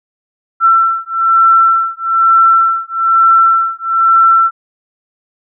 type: beating tone pair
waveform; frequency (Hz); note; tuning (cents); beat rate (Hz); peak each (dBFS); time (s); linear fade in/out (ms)
sine; 1343 / 1344.1; E6 / E6; +32 / +33; 1.1; -10; 0.6-4.51; 50
effects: none